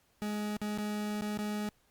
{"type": "tone with dropouts", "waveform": "40% pulse", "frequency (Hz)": 209.5, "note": "G#3", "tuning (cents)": 15, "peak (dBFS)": -32, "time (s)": [0.22, 1.69], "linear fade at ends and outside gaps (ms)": 0, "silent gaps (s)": [[0.568, 0.616], [0.776, 0.785], [1.21, 1.22], [1.375, 1.389]], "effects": ["pink hiss -70 dBFS RMS until 1.9 s", "Opus 48 kbps"]}